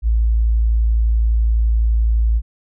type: tone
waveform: sine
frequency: 55.9 Hz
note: A1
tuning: 28 cents sharp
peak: -12 dBFS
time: 0.02-2.42 s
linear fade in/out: 50 ms
effects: none